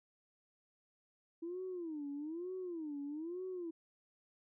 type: tone with vibrato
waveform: sine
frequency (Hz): 325.4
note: E4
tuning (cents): -22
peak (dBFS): -39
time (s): 1.42-3.71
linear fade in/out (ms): 10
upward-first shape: sine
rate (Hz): 1.1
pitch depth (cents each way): 240
effects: tanh soft clip ceiling -35 dBFS